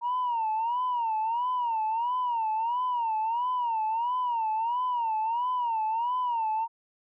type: tone with vibrato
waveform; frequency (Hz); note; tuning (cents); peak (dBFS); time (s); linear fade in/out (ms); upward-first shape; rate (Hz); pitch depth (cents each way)
sine; 935; A#5; +5; -24; 0.01-6.68; 50; sine; 1.5; 130
effects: tanh soft clip ceiling -22 dBFS